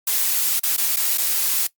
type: noise with dropouts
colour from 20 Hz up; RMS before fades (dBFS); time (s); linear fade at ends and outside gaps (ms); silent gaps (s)
blue; -20; 0.07-1.67; 5; 0.596-0.633 / 0.766-0.779 / 0.962-0.968 / 1.175-1.18
effects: noise-tail reverb RT60 0.1 s tail -19 dB re dry + Opus 48 kbps